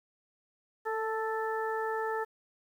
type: harmonic tone with a mistuned harmonic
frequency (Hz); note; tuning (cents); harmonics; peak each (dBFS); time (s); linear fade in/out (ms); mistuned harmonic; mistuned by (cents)
440; A4; 0; 1 / 2 / 3 / 4; -33 / -35 / -39 / -39; 0.85-2.25; 20; 1; +15
effects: 10-bit

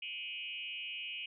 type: tone with frequency modulation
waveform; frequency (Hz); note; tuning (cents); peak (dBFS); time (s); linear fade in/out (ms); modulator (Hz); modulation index
sine; 2700; E7; +41; -39; 0.02-1.26; 5; 161; 2.1
effects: none

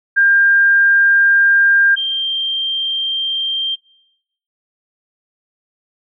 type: tone pair in turn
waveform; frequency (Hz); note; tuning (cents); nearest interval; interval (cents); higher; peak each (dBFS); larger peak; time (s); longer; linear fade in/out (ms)
sine; 1600 / 3169; G6 / G7; +35 / +18; octave; 1183; second; -8 / -16; first; 0.16-1.96 / 1.96-3.76; neither; 20
effects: noise-tail reverb RT60 0.9 s tail -26 dB re dry

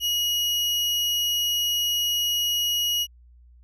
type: tone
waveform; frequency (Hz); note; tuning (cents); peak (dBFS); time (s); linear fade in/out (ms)
35% pulse; 2900; F#7; -35; -20; 0-3.07; 50
effects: added 60 Hz sine -49 dBFS peak until 3.63 s

